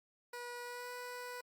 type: tone with pitch glide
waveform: 15% pulse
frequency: 485.1 to 493 Hz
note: B4 to B4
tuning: -31 to -3 cents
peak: -37 dBFS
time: 0.33-1.41 s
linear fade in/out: 5 ms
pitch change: +28 cents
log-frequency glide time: 0.62-0.92 s
effects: Opus 48 kbps